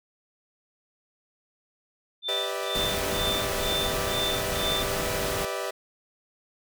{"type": "tone with tremolo", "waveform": "sine", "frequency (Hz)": 3555, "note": "A7", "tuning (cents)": 17, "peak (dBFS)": -26, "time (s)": [2.22, 4.86], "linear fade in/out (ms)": 50, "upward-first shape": "sine", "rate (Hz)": 2.1, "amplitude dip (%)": 100}
{"type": "chord", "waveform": "sawtooth", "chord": "E minor seventh", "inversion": "first", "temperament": "equal with one note detuned", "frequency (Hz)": [392, 493.9, 587.3, 647.2], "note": ["G4", "B4", "D5", "E5"], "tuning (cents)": [0, 0, 0, -32], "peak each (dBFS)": -31, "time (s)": [2.28, 5.71], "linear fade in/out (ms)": 10}
{"type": "noise", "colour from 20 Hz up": "pink", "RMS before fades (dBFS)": -31, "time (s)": [2.75, 5.45], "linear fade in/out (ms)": 0}
{"effects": []}